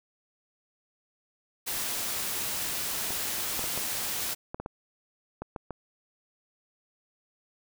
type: noise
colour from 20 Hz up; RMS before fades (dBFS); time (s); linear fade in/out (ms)
white; -32; 1.66-4.35; 20
type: clicks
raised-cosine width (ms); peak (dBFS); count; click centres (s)
1; -21; 10; 3.106 / 3.593 / 3.641 / 3.776 / 4.545 / 4.6 / 4.661 / 5.42 / 5.562 / 5.707
effects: none